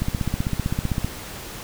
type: click train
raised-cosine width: 5 ms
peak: -10 dBFS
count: 17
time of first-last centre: 0.02-1.046 s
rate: 15.6 Hz
effects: pink hiss -36 dBFS RMS until 1.63 s